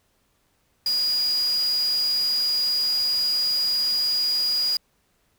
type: tone in noise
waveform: sine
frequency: 4879 Hz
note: D#8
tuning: 35 cents flat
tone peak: -20 dBFS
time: 0.86-4.77 s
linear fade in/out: 2 ms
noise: white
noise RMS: -37 dBFS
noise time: 0.86-4.77 s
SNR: +14 dB
effects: pink hiss -67 dBFS RMS until 5.38 s